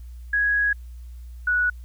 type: tone pair in turn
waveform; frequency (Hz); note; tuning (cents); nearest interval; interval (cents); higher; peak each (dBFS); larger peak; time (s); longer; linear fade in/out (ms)
sine; 1662 / 1469.9; G#6 / F#6; +1 / -12; major second; 213; first; -18; neither; 0.33-0.73 / 1.47-1.7; first; 5
effects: added 60 Hz sine -36 dBFS peak until 1.84 s + white hiss -62 dBFS RMS until 1.84 s